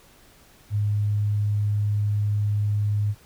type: tone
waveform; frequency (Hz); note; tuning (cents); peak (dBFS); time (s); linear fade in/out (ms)
sine; 103.83; G#2; 0; -20; 0.7-3.15; 50
effects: pink hiss -54 dBFS RMS until 3.25 s